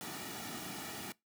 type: noise with comb filter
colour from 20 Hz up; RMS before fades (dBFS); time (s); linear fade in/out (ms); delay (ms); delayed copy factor
pink; -43; 0.01-1.12; 0; 1.9; -0.6
effects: noise-tail reverb RT60 0.2 s tail -23 dB re dry + high-pass 150 Hz 12 dB/octave